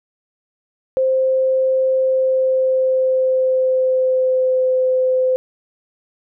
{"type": "tone with pitch glide", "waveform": "sine", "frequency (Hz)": [523.3, 514], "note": ["C5", "C5"], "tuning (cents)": [0, -31], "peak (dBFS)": -13, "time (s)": [0.97, 5.36], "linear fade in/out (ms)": 0, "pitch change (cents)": -31, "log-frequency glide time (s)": [1.94, 4.72], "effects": []}